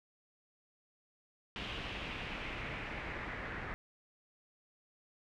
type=noise with low-pass filter sweep; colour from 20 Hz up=pink; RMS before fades=-42 dBFS; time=1.56-3.74 s; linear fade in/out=0 ms; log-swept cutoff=3100 to 1800 Hz; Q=2.8; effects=none